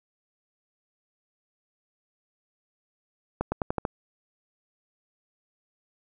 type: accelerating click train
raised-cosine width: 1 ms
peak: -12 dBFS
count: 6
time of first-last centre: 3.41-3.852 s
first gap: 110 ms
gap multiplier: 0.89
effects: none